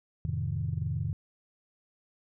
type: chord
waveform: sine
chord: F dominant seventh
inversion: none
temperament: equal with one note detuned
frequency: 87.31 / 108.17 / 130.81 / 155.56 Hz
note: F2 / A2 / C3 / Eb3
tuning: 0 / -29 / 0 / 0 cents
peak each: -34 dBFS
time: 0.25-1.13 s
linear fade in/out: 0 ms
effects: tanh soft clip ceiling -19 dBFS